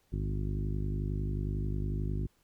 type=harmonic tone with a mistuned harmonic; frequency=51.1 Hz; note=G#1; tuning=27 cents flat; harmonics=1 / 2 / 3 / 4 / 5 / 6 / 7 / 8; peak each=-33 / -36 / -37 / -45 / -43 / -48 / -45 / -56 dBFS; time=0.12-2.27 s; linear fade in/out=10 ms; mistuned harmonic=1; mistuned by=+100 cents; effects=pink hiss -71 dBFS RMS until 2.43 s